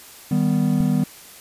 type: chord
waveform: triangle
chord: Eb augmented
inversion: none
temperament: equal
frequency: 155.56 / 196 / 246.9 Hz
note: Eb3 / G3 / B3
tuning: 0 / 0 / 0 cents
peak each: -19 dBFS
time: 0.31-1.04 s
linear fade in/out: 5 ms
type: click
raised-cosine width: 5 ms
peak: -18 dBFS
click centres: 0.806 s
effects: white hiss -43 dBFS RMS until 1.4 s + resampled to 32000 Hz